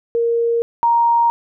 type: tone pair in turn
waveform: sine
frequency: 466.2 / 935.9 Hz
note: A#4 / A#5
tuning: 0 / +7 cents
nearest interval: octave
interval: 1207 cents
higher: second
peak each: -14 / -11 dBFS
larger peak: second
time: 0.15-0.62 / 0.83-1.3 s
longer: neither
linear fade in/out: 0 ms
effects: none